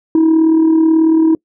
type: tone with amplitude modulation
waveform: sine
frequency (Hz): 321.3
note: E4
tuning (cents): -44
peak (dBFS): -3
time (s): 0.15-1.35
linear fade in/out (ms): 2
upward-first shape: sine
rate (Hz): 38.3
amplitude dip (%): 50
effects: noise-tail reverb RT60 0.1 s tail -26 dB re dry + tanh soft clip ceiling -5 dBFS